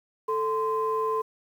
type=tone pair together; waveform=sine; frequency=440 / 1035.1 Hz; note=A4 / C6; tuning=0 / -19 cents; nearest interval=octave + minor third; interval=1481 cents; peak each=-26 dBFS; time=0.28-1.22 s; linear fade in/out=10 ms; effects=tanh soft clip ceiling -16 dBFS + 9-bit